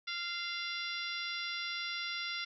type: harmonic tone with a mistuned harmonic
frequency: 694 Hz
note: F5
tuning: 11 cents flat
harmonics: 2 / 3 / 4 / 5 / 6 / 7 / 8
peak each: -43 / -41 / -45 / -42 / -47 / -45 / -48 dBFS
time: 0.07-2.45 s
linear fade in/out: 10 ms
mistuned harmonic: 6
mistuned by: -44 cents
effects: none